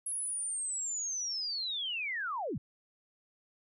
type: linear sweep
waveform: sine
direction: down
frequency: 10790 to 87.5 Hz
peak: -33 dBFS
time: 0.06-2.58 s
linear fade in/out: 5 ms
effects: none